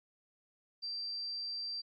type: tone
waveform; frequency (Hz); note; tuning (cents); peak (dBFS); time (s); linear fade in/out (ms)
sine; 4699; D8; 0; -37; 0.82-1.82; 20
effects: Opus 48 kbps